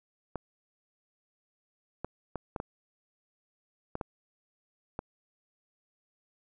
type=clicks; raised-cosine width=1 ms; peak=-20 dBFS; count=8; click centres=0.357 / 2.046 / 2.357 / 2.562 / 2.601 / 3.954 / 4.012 / 4.991 s; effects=none